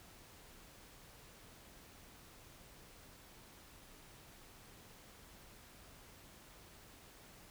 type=silence; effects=pink hiss -59 dBFS RMS until 7.5 s

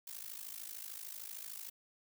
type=noise with amplitude modulation; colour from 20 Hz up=blue; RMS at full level=-43 dBFS; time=0.07-1.7 s; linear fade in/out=5 ms; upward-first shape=sine; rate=53.3 Hz; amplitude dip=85%; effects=none

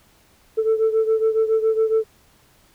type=beating tone pair; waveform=sine; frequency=440.7 / 447.9 Hz; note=A4 / A4; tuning=+3 / +31 cents; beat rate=7.2 Hz; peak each=-16 / -20 dBFS; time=0.57-2.04 s; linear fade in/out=20 ms; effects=tanh soft clip ceiling -12 dBFS + pink hiss -56 dBFS RMS until 2.74 s

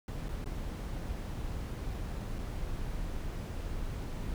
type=noise with dropouts; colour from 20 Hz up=brown; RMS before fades=-37 dBFS; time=0.08-4.34 s; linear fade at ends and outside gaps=1 ms; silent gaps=0.285-0.29 / 0.443-0.459 / 2.385-2.389 s; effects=none

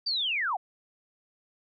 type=linear sweep; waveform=sine; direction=down; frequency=4743 to 666 Hz; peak=-26 dBFS; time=0.06-0.57 s; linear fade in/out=10 ms; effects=none

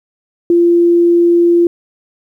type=tone; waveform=sine; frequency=344 Hz; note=F4; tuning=26 cents flat; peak=-6 dBFS; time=0.5-1.67 s; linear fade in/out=2 ms; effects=8-bit

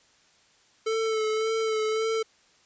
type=tone with vibrato; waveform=square; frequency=440 Hz; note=A4; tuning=in tune; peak=-25 dBFS; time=0.86-2.23 s; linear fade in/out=10 ms; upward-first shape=sine; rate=1.8 Hz; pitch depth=27 cents each way; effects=white hiss -61 dBFS RMS until 2.65 s + resampled to 16000 Hz

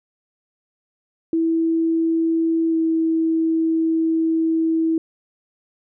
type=tone with pitch glide; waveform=sine; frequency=327.6 to 324.4 Hz; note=E4 to E4; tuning=-11 to -28 cents; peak=-16 dBFS; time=1.33-4.98 s; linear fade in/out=2 ms; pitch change=-17 cents; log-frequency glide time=2.7-2.75 s; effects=none

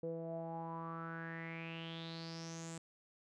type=tone with low-pass filter sweep; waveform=sawtooth; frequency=164.81 Hz; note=E3; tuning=in tune; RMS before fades=-45 dBFS; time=0.03-2.78 s; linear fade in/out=2 ms; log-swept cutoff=480 to 7900 Hz; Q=7.4; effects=none

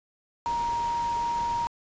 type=tone in noise; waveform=sine; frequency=940 Hz; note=A#5; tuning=14 cents sharp; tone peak=-25 dBFS; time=0.46-1.67 s; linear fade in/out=0 ms; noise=pink; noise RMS=-40 dBFS; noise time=0.46-1.67 s; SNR=+12 dB; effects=resampled to 16000 Hz

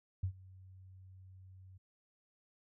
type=tone with ADSR envelope; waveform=sine; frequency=93.8 Hz; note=F#2; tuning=24 cents sharp; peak=-30 dBFS; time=0.23-1.78 s; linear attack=7 ms; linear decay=83 ms; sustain=-23 dB; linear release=11 ms; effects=none

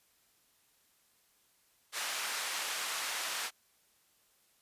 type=band-pass noise; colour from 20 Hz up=pink; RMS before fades=-37 dBFS; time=1.92-3.51 s; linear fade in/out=50 ms; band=1100 to 11000 Hz; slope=12 dB/octave; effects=white hiss -70 dBFS RMS until 4.61 s + resampled to 32000 Hz

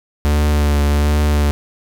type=tone with vibrato; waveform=45% pulse; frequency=73.42 Hz; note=D2; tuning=in tune; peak=-12 dBFS; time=0.25-1.51 s; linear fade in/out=0 ms; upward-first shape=triangle; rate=1.3 Hz; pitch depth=28 cents each way; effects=none

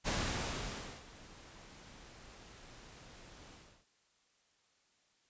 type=noise with ADSR envelope; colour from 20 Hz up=pink; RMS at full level=-34 dBFS; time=0.04-3.86 s; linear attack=36 ms; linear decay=950 ms; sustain=-21 dB; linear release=340 ms; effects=white hiss -73 dBFS RMS until 5.29 s + resampled to 16000 Hz

